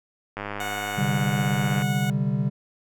click train, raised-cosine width 0.5 ms, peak -16 dBFS, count 149, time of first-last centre 0.37-1.821 s, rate 102 Hz
15% pulse tone, 732 Hz, F#5, 19 cents flat, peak -23 dBFS, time 0.6-2.1 s, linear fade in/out 2 ms
triangle chord, C suspended second, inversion none, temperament equal, 130.81 / 146.83 / 196 Hz, C3 / D3 / G3, 0 / 0 / 0 cents, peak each -24 dBFS, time 0.97-2.5 s, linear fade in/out 20 ms
effects none

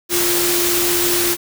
sine tone in noise, 349.2 Hz, F4, in tune, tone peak -20 dBFS, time 0.09-1.37 s, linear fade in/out 50 ms, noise white, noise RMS -18 dBFS, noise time 0.09-1.37 s, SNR -5 dB, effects none

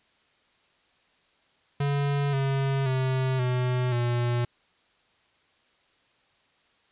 square tone with pitch steps, 142 / 136.29 / 130.82 / 125.56 / 120.52 Hz, C#3 / C#3 / C3 / B2 / B2, +42 / -29 / 0 / +29 / -42 cents, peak -24 dBFS, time 1.8-4.45 s, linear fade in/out 5 ms, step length 530 ms, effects white hiss -65 dBFS RMS until 6.91 s + resampled to 8000 Hz

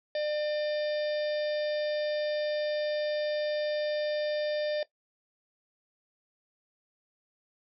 harmonic tone with a mistuned harmonic, 600 Hz, D5, 37 cents sharp, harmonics 1 / 3 / 4 / 5 / 6 / 7 / 8 / 9, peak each -28 / -42 / -47 / -51 / -43 / -54 / -45 / -57 dBFS, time 0.15-4.83 s, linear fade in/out 2 ms, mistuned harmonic 8, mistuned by -19 cents, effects noise-tail reverb RT60 0.1 s tail -17 dB re dry

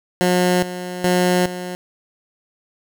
15% pulse tone with tremolo, 180 Hz, F#3, 47 cents flat, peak -8 dBFS, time 0.21-1.75 s, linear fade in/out 0 ms, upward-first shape square, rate 1.2 Hz, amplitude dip 75%, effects none

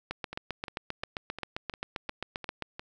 two click trains, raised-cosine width 0.3 ms, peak -17 / -23 dBFS, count 20 / 8, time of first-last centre 0.11-2.623 / 0.33-2.795 s, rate 7.56 / 2.84 Hz, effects none

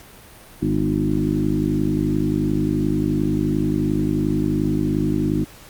harmonic tone with a mistuned harmonic, 51.4 Hz, G#1, 17 cents flat, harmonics 1 / 2 / 3 / 4 / 5 / 6 / 7, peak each -29 / -29 / -24 / -26 / -25 / -22 / -28 dBFS, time 0.61-5.45 s, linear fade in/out 20 ms, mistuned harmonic 5, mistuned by -39 cents, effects pink hiss -44 dBFS RMS until 5.69 s + Opus 48 kbps

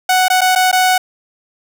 sawtooth tone with dropouts, 741 Hz, F#5, 2 cents sharp, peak -6 dBFS, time 0.09-0.98 s, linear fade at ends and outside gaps 5 ms, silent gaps 0.283-0.3 / 0.409-0.415 / 0.552-0.558 / 0.715-0.727 s, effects none

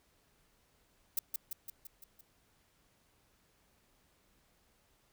violet noise with echo, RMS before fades -32 dBFS, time 1.17-1.19 s, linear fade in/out 2 ms, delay 170 ms, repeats 6, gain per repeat -4 dB, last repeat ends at 2.21 s, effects pink hiss -71 dBFS RMS until 5.12 s

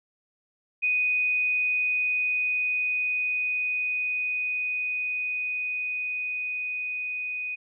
sine tone with level ramp, 2489 Hz, D#7, in tune, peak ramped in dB -21 to -29 dBFS, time 0.82-7.56 s, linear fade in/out 20 ms, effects none

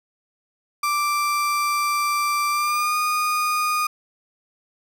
35% pulse tone with pitch glide, 1174.7 to 1228.1 Hz, D6 to D#6, 0 to -23 cents, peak -18 dBFS, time 0.83-3.87 s, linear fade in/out 5 ms, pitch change +77 cents, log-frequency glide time 2.5-2.97 s, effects none

